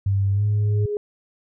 sine tone with pitch glide, 98.5 to 104.36 Hz, G2 to G#2, +9 to +9 cents, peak -17 dBFS, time 0.06-0.86 s, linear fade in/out 5 ms, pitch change +100 cents, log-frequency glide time 0.33-0.44 s
sine tone with exponential growth, 415.3 Hz, G#4, in tune, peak -20 dBFS, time 0.23-0.97 s, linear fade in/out 1 ms, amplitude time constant 160 ms
effects none

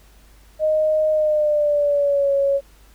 sine tone with pitch glide, 620 to 555.6 Hz, D#5 to C#5, -6 to +4 cents, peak -15 dBFS, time 0.59-2.61 s, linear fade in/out 50 ms, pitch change -190 cents, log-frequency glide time 1.11-2.33 s, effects added 50 Hz sine -48 dBFS peak until 2.94 s + pink hiss -54 dBFS RMS until 2.94 s

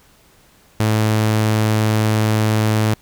sawtooth tone, 108.5 Hz, A2, 24 cents flat, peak -10 dBFS, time 0.8-2.94 s, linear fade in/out 0 ms, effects pink hiss -52 dBFS RMS until 3.01 s

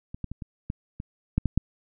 clicks, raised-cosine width 5 ms, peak -24 / -19 / -22 / -23 / -17 / -22 / -9 / -11 / -8 dBFS, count 9, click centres 0.145 / 0.243 / 0.316 / 0.422 / 0.701 / 1.001 / 1.38 / 1.457 / 1.576 s, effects none

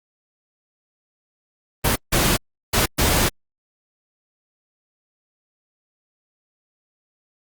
pink noise bursts at uneven times, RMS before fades -18 dBFS, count 4, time 1.84-1.96 / 2.12-2.37 / 2.73-2.86 / 2.98-3.29 s, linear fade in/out 10 ms, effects Opus 32 kbps

